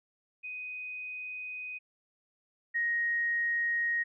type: tone pair in turn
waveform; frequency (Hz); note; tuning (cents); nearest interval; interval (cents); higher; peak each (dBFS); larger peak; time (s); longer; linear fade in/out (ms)
sine; 2499 / 1875.7; D#7 / A#6; +7 / +10; perfect fourth; 497; first; -37 / -27; second; 0.43-1.79 / 2.74-4.04; first; 20
effects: none